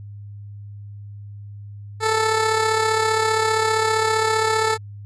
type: tone with amplitude modulation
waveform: 15% pulse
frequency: 440 Hz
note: A4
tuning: in tune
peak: -9 dBFS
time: 2-4.78 s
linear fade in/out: 50 ms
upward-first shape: sine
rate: 35.2 Hz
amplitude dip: 45%
effects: added 102 Hz sine -34 dBFS peak until 5.05 s + resampled to 22050 Hz